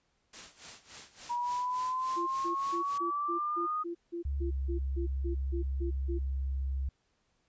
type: noise with tremolo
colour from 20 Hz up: white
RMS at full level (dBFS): -45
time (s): 0.33-2.98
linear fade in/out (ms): 5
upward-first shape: sine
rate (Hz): 3.5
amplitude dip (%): 85
type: exponential sweep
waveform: sine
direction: up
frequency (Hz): 957 to 1244.5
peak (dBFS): -30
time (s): 1.29-3.84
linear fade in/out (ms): 20
type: tone bursts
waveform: sine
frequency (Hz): 342.6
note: F4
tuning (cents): -33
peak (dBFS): -34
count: 15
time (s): 2.16-6.19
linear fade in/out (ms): 20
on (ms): 110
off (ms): 170
type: tone with pitch glide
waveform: sine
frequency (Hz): 69.3 to 66.9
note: C#2 to C2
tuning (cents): 0 to +39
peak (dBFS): -30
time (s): 4.25-6.89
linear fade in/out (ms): 5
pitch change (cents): -61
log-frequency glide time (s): 4.39-4.58
effects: pink hiss -75 dBFS RMS until 7.48 s + resampled to 16000 Hz